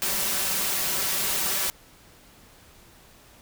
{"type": "noise with comb filter", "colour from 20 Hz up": "white", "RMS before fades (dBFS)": -26, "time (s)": [0.02, 1.7], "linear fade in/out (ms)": 0, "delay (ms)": 5.2, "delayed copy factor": 0.55, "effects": ["pink hiss -53 dBFS RMS until 3.41 s"]}